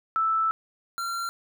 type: tone pair in turn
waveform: sine / square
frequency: 1318.5 / 1371.1 Hz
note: E6 / F6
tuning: 0 / -32 cents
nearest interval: minor second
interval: 68 cents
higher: second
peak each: -21 / -29 dBFS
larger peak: first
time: 0.16-0.51 / 0.98-1.29 s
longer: first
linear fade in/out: 0 ms
effects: none